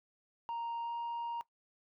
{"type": "tone with pitch glide", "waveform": "sine", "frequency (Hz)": [932.3, 937.7], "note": ["A#5", "A#5"], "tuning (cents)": [0, 10], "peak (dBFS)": -33, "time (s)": [0.49, 1.41], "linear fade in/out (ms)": 0, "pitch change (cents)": 10, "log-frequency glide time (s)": [0.84, 0.89], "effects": ["noise-tail reverb RT60 0.1 s tail -20 dB re dry", "tanh soft clip ceiling -35 dBFS"]}